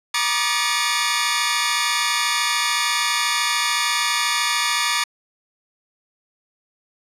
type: tone cluster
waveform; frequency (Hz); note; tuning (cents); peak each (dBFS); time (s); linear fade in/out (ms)
15% pulse; 953 / 1161 / 1215 / 1725 / 2200; A#5 / D6 / D#6 / A6 / C#7; +38 / -20 / -42 / -35 / -14; -19; 0.14-5.04; 5
effects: low-pass 11000 Hz 12 dB/octave